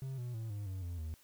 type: tone with pitch steps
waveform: triangle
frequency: 133.3 / 122.24 / 112.09 / 102.79 / 94.26 / 86.43 / 79.26 Hz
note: C3 / B2 / A2 / G#2 / F#2 / F2 / D#2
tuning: +33 / -17 / +33 / -17 / +33 / -17 / +33 cents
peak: -36 dBFS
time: 0.02-1.14 s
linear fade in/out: 0 ms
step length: 160 ms
effects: white hiss -65 dBFS RMS until 1.23 s

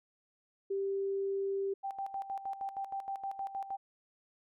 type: tone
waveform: sine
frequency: 392.5 Hz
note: G4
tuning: 2 cents sharp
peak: -31 dBFS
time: 0.7-1.74 s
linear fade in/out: 10 ms
type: tone with tremolo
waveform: sine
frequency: 784 Hz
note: G5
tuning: in tune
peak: -34 dBFS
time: 1.83-3.77 s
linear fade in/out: 20 ms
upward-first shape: square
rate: 6.4 Hz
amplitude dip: 70%
effects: none

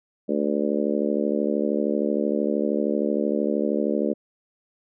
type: harmonic tone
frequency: 73 Hz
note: D2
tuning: 10 cents flat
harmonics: 3 / 4 / 5 / 6 / 7 / 8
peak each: -26 / -27 / -28 / -29 / -29 / -30 dBFS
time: 0.28-4.14 s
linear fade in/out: 20 ms
effects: none

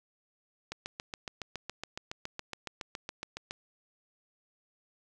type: click train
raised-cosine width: 0.2 ms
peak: -20 dBFS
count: 21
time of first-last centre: 0.72-3.509 s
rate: 7.17 Hz
effects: none

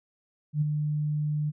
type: tone with ADSR envelope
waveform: sine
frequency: 150 Hz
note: D3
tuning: 37 cents sharp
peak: -20 dBFS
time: 0.53-1.52 s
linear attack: 83 ms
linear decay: 19 ms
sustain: -5 dB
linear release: 33 ms
effects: none

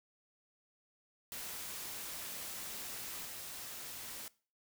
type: noise with level steps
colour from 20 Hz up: white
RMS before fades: -44 / -46 dBFS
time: 1.32-4.28 s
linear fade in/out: 0 ms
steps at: 3.25 s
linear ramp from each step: 5 ms
effects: noise-tail reverb RT60 0.4 s tail -21 dB re dry

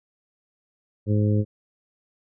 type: harmonic tone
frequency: 105 Hz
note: G#2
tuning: 19 cents sharp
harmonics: 1 / 2 / 3 / 4 / 5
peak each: -19 / -25 / -29 / -31 / -33 dBFS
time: 1.06-1.45 s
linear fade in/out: 50 ms
effects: none

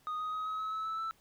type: tone with pitch steps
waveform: sine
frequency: 1240 / 1251.5 / 1263.1 / 1274.9 / 1286.7 / 1298.6 / 1310.7 / 1322.9 Hz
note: D#6 / D#6 / D#6 / D#6 / E6 / E6 / E6 / E6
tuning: -6 / +10 / +26 / +42 / -42 / -26 / -10 / +6 cents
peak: -31 dBFS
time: 0.07-1.11 s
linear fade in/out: 0 ms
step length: 130 ms
effects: tanh soft clip ceiling -33 dBFS + pink hiss -67 dBFS RMS until 1.2 s

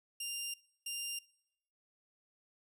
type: tone bursts at uneven times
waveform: 15% pulse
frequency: 2794 Hz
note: F7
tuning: in tune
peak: -31 dBFS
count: 2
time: 0.2-0.54 / 0.86-1.19 s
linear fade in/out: 5 ms
effects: noise-tail reverb RT60 0.8 s tail -23 dB re dry

